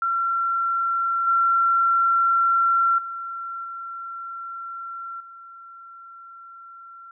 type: tone with level steps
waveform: sine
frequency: 1362 Hz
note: F6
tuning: 44 cents flat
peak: -20 / -16 / -29 / -31 / -40 dBFS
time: 0.02-7.11 s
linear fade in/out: 2 ms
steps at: 1.27 / 2.98 / 3.64 / 5.2 s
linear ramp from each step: 5 ms
effects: none